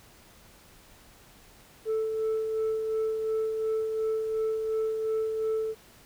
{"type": "tone with tremolo", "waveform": "sine", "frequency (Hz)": 440, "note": "A4", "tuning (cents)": 0, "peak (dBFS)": -22, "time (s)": [1.85, 5.75], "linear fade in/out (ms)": 50, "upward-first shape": "sine", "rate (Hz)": 2.8, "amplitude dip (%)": 45, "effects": ["tanh soft clip ceiling -24 dBFS", "pink hiss -55 dBFS RMS until 6.05 s"]}